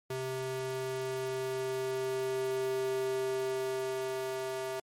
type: tone with high-pass filter sweep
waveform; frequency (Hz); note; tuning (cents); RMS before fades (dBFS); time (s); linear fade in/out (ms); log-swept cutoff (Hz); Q
square; 130.81; C3; 0; -34; 0.1-4.8; 5; 260 to 500; 3.3
effects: MP3 64 kbps